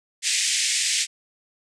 white band-pass noise, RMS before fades -23 dBFS, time 0.22-1.07 s, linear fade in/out 50 ms, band 1900 to 8700 Hz, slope 48 dB/octave, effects none

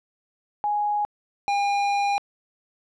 sine / square tone pair in turn, 830.6 / 807 Hz, G#5 / G#5, 0 / -50 cents, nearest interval unison, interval 50 cents, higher first, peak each -21 dBFS, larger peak neither, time 0.64-1.05 / 1.48-2.18 s, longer second, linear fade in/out 0 ms, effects low-pass 4000 Hz 12 dB/octave

